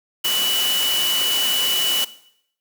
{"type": "tone in noise", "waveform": "sine", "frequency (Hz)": 2960, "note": "F#7", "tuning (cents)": 0, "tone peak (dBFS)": -19, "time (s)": [0.24, 2.05], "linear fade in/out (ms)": 10, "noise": "white", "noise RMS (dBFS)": -24, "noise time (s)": [0.24, 2.05], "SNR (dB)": 2, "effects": ["noise-tail reverb RT60 0.7 s tail -17 dB re dry", "high-pass 200 Hz 12 dB/octave"]}